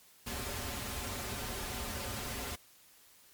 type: noise with comb filter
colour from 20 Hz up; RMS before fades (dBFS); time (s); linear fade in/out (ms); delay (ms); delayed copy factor
pink; -39; 0.26-2.56; 10; 6.2; -0.8
effects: white hiss -61 dBFS RMS until 3.33 s + MP3 96 kbps